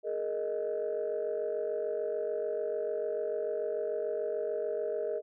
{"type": "chord", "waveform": "sine", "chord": "Ab suspended second", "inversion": "none", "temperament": "equal with one note detuned", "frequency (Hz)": [419.4, 466.2, 622.3], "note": ["Ab4", "Bb4", "Eb5"], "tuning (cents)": [17, 0, 0], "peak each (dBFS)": -34, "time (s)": [0.03, 5.22], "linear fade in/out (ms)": 50, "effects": ["tanh soft clip ceiling -24 dBFS"]}